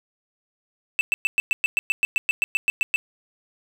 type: tone bursts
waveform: triangle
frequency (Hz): 2646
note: E7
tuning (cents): +6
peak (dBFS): -15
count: 16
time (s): 0.99-2.96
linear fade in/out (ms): 0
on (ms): 20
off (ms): 110
effects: none